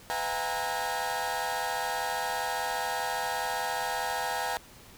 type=tone cluster; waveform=30% pulse; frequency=500 / 655 / 730 / 815 / 928 Hz; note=B4 / E5 / F#5 / G#5 / A#5; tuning=+21 / -11 / -24 / -33 / -8 cents; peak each=-37 / -36 / -34 / -31 / -32 dBFS; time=0.1-4.57 s; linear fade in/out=0 ms; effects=pink hiss -52 dBFS RMS until 4.97 s